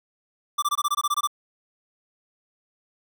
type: tone bursts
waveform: square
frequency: 1174.7 Hz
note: D6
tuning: in tune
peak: -21 dBFS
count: 11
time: 0.58-1.274 s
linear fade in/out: 10 ms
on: 44 ms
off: 21 ms
effects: none